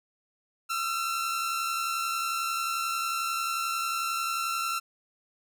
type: tone pair together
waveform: sawtooth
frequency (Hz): 1283.8 / 1355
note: E6 / E6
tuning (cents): -46 / +47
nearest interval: minor second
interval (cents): 93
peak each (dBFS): -33 / -25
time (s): 0.69-4.8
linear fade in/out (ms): 20
effects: none